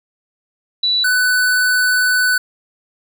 sine / square tone pair in turn, 3951 / 1496.3 Hz, B7 / F#6, 0 / +19 cents, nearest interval octave + perfect fourth, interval 1681 cents, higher first, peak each -13 dBFS, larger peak neither, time 0.83-1.04 / 1.04-2.38 s, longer second, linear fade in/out 5 ms, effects none

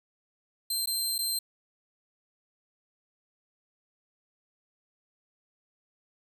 20% pulse tone with dropouts, 4142 Hz, C8, 18 cents flat, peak -22 dBFS, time 0.7-1.39 s, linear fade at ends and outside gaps 5 ms, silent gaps 0.859-0.872 / 1.182-1.188 s, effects none

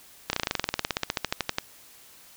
slowing click train, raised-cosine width 0.2 ms, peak -7 dBFS, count 24, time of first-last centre 0.3-1.584 s, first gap 31 ms, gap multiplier 1.05, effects white hiss -52 dBFS RMS until 2.36 s

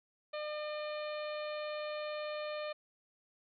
harmonic tone, 603 Hz, D5, 46 cents sharp, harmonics 1 / 2 / 3 / 4 / 5 / 6 / 7, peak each -38 / -46 / -50 / -49 / -54 / -54 / -53 dBFS, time 0.33-2.73 s, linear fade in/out 10 ms, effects none

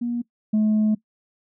sine tone pair in turn, 238.8 / 214.5 Hz, A#3 / A3, +42 / -44 cents, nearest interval major second, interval 186 cents, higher first, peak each -22 / -14 dBFS, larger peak second, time 0.01-0.22 / 0.53-0.95 s, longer second, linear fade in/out 10 ms, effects noise-tail reverb RT60 0.1 s tail -20 dB re dry + tanh soft clip ceiling -15 dBFS

